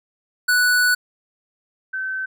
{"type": "tone pair in turn", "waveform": ["square", "sine"], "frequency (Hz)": [1480, 1535.6], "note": ["F#6", "G6"], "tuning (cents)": [0, -36], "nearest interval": "minor second", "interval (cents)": 64, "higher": "second", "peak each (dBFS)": [-15, -23], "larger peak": "first", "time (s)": [[0.48, 0.95], [1.93, 2.26]], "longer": "first", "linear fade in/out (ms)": 10, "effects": []}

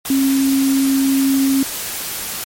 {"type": "tone in noise", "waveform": "sine", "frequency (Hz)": 270.9, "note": "C#4", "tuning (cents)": -40, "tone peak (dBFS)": -12, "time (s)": [0.1, 1.63], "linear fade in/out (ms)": 2, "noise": "white", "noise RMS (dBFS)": -25, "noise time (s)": [0.05, 2.44], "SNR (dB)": 10, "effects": ["MP3 64 kbps"]}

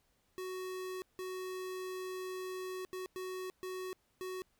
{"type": "tone bursts at uneven times", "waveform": "square", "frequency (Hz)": 371.3, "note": "F#4", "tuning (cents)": 6, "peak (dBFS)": -40, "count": 6, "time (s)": [[0.38, 1.02], [1.19, 2.85], [2.93, 3.06], [3.16, 3.5], [3.63, 3.93], [4.21, 4.42]], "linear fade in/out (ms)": 0, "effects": ["pink hiss -75 dBFS RMS until 4.59 s"]}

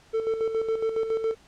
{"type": "tone with tremolo", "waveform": "triangle", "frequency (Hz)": 446.3, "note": "A4", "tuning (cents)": 25, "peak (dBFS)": -20, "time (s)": [0.13, 1.35], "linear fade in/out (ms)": 20, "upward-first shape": "square", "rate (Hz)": 7.2, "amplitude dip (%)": 55, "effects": ["pink hiss -56 dBFS RMS until 1.47 s", "low-pass 7000 Hz 12 dB/octave"]}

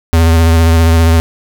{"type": "tone with vibrato", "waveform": "square", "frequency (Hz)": 82.3, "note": "E2", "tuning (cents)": -2, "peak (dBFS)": -6, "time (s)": [0.13, 1.2], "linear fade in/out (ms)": 0, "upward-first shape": "sine", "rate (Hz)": 15, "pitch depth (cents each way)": 28, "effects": []}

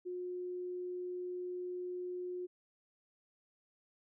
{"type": "tone", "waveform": "sine", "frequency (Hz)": 360, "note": "F#4", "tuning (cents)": -47, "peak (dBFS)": -38, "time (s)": [0.05, 2.47], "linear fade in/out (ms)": 20, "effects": []}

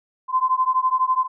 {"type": "beating tone pair", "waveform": "sine", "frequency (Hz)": [1025, 1037], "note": ["C6", "C6"], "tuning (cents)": [-36, -16], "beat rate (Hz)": 12, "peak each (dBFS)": -20, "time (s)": [0.28, 1.28], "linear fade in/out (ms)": 50, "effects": []}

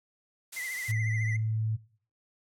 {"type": "noise", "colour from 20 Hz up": "blue", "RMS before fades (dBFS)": -38, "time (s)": [0.52, 0.92], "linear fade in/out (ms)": 10}
{"type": "tone with vibrato", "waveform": "triangle", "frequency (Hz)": 2025, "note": "B6", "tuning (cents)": 43, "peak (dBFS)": -32, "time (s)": [0.56, 1.37], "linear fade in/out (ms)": 10, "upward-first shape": "triangle", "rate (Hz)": 14, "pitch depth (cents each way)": 80}
{"type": "tone", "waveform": "sine", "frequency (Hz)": 110.1, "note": "A2", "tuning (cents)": 2, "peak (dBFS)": -26, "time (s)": [0.88, 1.77], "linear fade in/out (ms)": 20}
{"effects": ["noise-tail reverb RT60 0.5 s tail -21 dB re dry", "low-pass 11000 Hz 12 dB/octave"]}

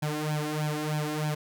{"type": "tone with flanger", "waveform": "sawtooth", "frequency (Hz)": 151.7, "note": "D#3", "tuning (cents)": -44, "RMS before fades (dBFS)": -30, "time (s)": [0.02, 1.35], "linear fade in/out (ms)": 10, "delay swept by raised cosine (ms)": [1.2, 2.9], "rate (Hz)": 3.2, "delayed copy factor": 0.95, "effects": []}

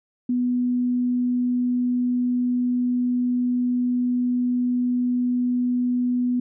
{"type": "tone", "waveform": "sine", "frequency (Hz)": 246.9, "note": "B3", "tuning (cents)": 0, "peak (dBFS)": -19, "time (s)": [0.29, 6.4], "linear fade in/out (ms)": 5, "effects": []}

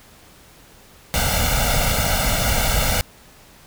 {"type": "noise with comb filter", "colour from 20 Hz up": "pink", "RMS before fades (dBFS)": -19, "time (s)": [1.14, 3.01], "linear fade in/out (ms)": 0, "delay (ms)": 1.4, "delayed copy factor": 1, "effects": ["pink hiss -48 dBFS RMS until 3.66 s"]}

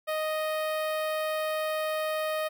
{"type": "tone with notch filter", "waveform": "sawtooth", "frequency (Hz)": 622.3, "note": "D#5", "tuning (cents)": 0, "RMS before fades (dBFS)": -30, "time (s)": [0.07, 2.49], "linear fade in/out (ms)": 20, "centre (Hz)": 6600, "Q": 0.87, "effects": []}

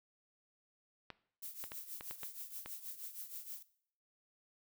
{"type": "clicks", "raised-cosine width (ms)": 0.3, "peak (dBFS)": -29, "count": 7, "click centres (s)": [1.103, 1.64, 1.719, 2.009, 2.11, 2.233, 2.66]}
{"type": "noise with tremolo", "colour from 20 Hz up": "violet", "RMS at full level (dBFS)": -44, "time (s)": [1.42, 3.63], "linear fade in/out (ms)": 10, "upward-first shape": "triangle", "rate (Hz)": 6.3, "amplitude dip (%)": 80}
{"effects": ["noise-tail reverb RT60 0.6 s tail -18 dB re dry"]}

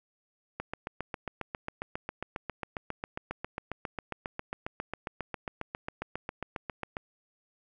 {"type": "click train", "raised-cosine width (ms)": 0.5, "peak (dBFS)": -19, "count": 48, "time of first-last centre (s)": [0.6, 6.969], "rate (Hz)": 7.38, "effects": []}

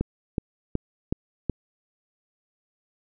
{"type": "click train", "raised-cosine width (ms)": 3, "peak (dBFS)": -11, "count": 5, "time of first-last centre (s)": [0.01, 1.497], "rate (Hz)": 2.69, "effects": []}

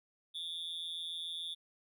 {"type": "tone with amplitude modulation", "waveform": "triangle", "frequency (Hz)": 3520, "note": "A7", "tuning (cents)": 0, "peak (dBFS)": -33, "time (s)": [0.34, 1.55], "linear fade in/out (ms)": 20, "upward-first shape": "sine", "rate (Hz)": 167, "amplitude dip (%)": 100, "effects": []}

